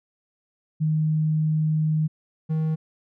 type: tone pair in turn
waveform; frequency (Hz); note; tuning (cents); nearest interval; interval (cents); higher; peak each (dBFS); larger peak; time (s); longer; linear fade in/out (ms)
sine / triangle; 155.56 / 157.73; D#3 / D#3; 0 / +24; unison; 24; second; -19; neither; 0.8-2.08 / 2.49-2.76; first; 20
effects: none